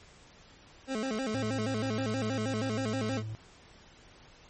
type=tone with vibrato; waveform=25% pulse; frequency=240 Hz; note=B3; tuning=49 cents flat; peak=-27 dBFS; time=0.87-3.23 s; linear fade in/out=50 ms; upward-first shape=square; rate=6.3 Hz; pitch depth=180 cents each way
type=tone with pitch glide; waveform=triangle; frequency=110 to 109.11 Hz; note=A2 to A2; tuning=0 to -14 cents; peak=-33 dBFS; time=1.34-3.35 s; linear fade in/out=0 ms; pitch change=-14 cents; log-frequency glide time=2.78-3.15 s
effects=pink hiss -56 dBFS RMS until 4.49 s + MP3 32 kbps